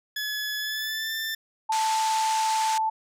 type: tone with pitch glide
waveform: 20% pulse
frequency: 1705 to 1779.5 Hz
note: G#6 to A6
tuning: +45 to +19 cents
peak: -23 dBFS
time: 0.16-1.35 s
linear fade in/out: 5 ms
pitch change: +74 cents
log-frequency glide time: 0.58-1.12 s
type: tone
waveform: sine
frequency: 880 Hz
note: A5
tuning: in tune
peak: -22 dBFS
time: 1.69-2.9 s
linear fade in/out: 10 ms
type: band-pass noise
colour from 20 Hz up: white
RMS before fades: -33 dBFS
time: 1.72-2.78 s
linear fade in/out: 2 ms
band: 1000 to 8000 Hz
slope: 24 dB/octave
effects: none